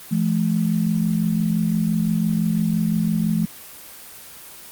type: tone pair together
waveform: sine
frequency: 168.9 / 214.8 Hz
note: E3 / A3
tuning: +42 / -41 cents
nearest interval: major third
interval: 417 cents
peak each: -20 dBFS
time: 0.11-3.46 s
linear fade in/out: 10 ms
effects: white hiss -40 dBFS RMS until 4.71 s + Opus 24 kbps